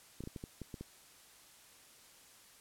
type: clicks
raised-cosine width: 3 ms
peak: -30 dBFS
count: 8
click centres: 0.206 / 0.238 / 0.274 / 0.362 / 0.439 / 0.617 / 0.742 / 0.81 s
effects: white hiss -60 dBFS RMS until 2.6 s + low-pass 12000 Hz 12 dB/octave